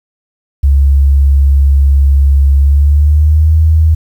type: tone with pitch glide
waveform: sine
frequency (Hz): 69.3 to 79.15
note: C#2 to D#2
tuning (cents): 0 to +30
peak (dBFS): -4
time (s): 0.63-3.95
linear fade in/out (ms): 10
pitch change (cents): +230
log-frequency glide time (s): 2.58-3.56
effects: 7-bit